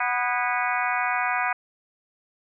harmonic tone with a mistuned harmonic, 246.3 Hz, B3, 5 cents flat, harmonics 3 / 4 / 5 / 6 / 7 / 8 / 9 / 10, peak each -28 / -29 / -30 / -31 / -31 / -32 / -33 / -33 dBFS, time 0-1.53 s, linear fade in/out 5 ms, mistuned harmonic 7, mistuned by -88 cents, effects none

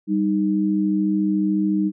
sine tone pair together, 196 / 309.9 Hz, G3 / D#4, 0 / -7 cents, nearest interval minor sixth, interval 793 cents, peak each -20 dBFS, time 0.07-1.92 s, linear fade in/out 50 ms, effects none

